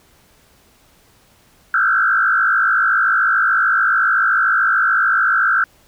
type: tone with frequency modulation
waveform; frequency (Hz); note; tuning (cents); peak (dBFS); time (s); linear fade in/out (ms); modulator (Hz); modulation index
sine; 1455; F#6; -29; -12; 1.74-5.64; 2; 53.6; 2.6
effects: pink hiss -53 dBFS RMS until 5.87 s